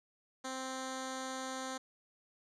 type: tone with low-pass filter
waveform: 10% pulse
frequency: 261.6 Hz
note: C4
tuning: in tune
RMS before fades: -41 dBFS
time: 0.44-1.78 s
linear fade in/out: 10 ms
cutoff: 7300 Hz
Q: 2.1
effects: none